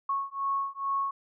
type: beating tone pair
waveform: sine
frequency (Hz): 1100 / 1102.3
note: C#6 / C#6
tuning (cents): -14 / -10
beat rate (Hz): 2.3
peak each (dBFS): -31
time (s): 0.09-1.11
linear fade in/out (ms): 5
effects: none